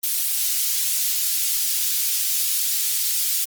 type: high-pass noise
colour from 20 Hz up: white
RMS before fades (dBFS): -22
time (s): 0.03-3.45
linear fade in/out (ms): 10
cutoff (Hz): 3700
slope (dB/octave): 12
effects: Opus 24 kbps